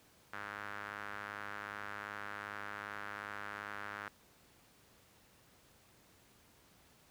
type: tone with band-pass filter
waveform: sawtooth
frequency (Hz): 102.6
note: G#2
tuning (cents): -21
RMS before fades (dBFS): -45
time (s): 0.33-4.08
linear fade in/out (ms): 0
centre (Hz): 1500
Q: 2.9
effects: pink hiss -65 dBFS RMS until 7.1 s + high-pass 60 Hz 12 dB/octave